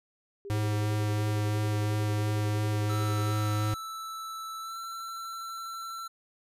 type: tone with tremolo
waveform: sine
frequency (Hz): 400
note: G4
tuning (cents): +35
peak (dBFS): -37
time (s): 0.45-3.33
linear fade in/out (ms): 0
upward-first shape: sine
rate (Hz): 11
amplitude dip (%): 85
type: tone with vibrato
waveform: square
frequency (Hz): 106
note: G#2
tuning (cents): +36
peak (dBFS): -27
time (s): 0.5-3.74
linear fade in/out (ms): 0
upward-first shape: sine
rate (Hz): 2.9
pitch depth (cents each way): 10
type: tone with pitch glide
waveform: square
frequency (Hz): 1318.5 to 1343.9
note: E6 to E6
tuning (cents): 0 to +33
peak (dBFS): -37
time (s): 2.89-6.08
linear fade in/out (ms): 10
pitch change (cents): +33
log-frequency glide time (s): 4.6-4.77
effects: resampled to 32000 Hz